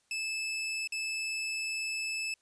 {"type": "tone with dropouts", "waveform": "sawtooth", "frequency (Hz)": 2618, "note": "E7", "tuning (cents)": -13, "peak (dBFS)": -29, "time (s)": [0.11, 2.34], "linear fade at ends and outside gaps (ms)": 2, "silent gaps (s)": [0.874, 0.922], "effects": ["white hiss -72 dBFS RMS until 2.41 s", "resampled to 22050 Hz"]}